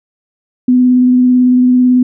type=tone with vibrato; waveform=sine; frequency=250.6 Hz; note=B3; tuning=25 cents sharp; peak=-5 dBFS; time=0.68-2.03 s; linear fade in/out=5 ms; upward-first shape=triangle; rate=18 Hz; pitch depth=17 cents each way; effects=none